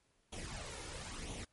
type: noise with flanger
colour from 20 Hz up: pink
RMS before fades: -45 dBFS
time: 0.32-1.45 s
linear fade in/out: 10 ms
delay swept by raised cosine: 0.3 to 2.3 ms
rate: 1 Hz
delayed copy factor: +0.6
effects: pink hiss -75 dBFS RMS until 1.52 s + MP3 48 kbps